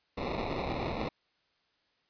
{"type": "noise with sample-and-hold", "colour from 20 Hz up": "violet", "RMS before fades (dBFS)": -34, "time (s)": [0.17, 1.09], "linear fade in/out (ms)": 10, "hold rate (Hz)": 1575, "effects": ["white hiss -73 dBFS RMS until 2.09 s", "resampled to 11025 Hz"]}